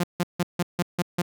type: tone bursts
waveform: sawtooth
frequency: 175.3 Hz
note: F3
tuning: 7 cents sharp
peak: -17 dBFS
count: 7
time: 0-1.219 s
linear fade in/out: 5 ms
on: 37 ms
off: 160 ms
effects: none